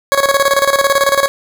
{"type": "tone with tremolo", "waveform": "20% pulse", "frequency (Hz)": 554.4, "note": "C#5", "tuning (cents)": 0, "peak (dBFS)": -3, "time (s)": [0.12, 1.28], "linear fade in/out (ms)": 0, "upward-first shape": "square", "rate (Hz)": 18, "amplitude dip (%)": 70, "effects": []}